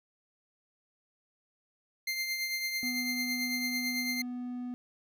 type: tone with tremolo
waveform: 25% pulse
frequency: 2100 Hz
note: C7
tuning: 6 cents sharp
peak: -26 dBFS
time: 2.07-4.22 s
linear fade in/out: 5 ms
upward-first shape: triangle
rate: 9 Hz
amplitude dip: 50%
type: tone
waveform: triangle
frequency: 246.9 Hz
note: B3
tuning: in tune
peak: -33 dBFS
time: 2.83-4.74 s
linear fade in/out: 0 ms
effects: none